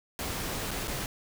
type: noise with dropouts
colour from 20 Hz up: pink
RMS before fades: -34 dBFS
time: 0.19-1.06 s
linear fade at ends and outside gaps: 1 ms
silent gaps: 0.709-0.713 / 0.874-0.879 s
effects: none